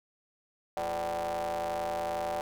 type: ring-modulated tone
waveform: 40% pulse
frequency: 82.41 Hz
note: E2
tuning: in tune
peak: -27 dBFS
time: 0.77-2.41 s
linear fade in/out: 0 ms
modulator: 675 Hz
effects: none